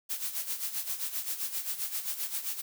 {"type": "noise with tremolo", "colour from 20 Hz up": "blue", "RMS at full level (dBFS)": -32, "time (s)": [0.09, 2.62], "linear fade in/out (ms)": 20, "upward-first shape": "sine", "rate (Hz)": 7.6, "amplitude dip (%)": 70, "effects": []}